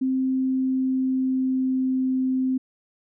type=tone with pitch glide; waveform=sine; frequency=261.6 to 259.6 Hz; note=C4 to C4; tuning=0 to -13 cents; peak=-20 dBFS; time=0.01-2.58 s; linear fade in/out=10 ms; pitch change=-13 cents; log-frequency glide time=0.35-2.22 s; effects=none